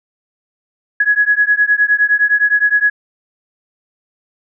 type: beating tone pair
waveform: sine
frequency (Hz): 1672 / 1681.7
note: G#6 / G#6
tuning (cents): +11 / +21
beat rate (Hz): 9.7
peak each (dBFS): -13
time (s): 1-2.9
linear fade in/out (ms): 5
effects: none